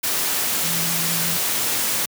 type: tone in noise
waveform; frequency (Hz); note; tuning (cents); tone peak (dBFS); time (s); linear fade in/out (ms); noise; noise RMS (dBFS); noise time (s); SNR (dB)
sine; 167.8; E3; +31; -29; 0.63-1.37; 10; white; -22; 0.03-2.06; -10
effects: high-pass 100 Hz 12 dB/octave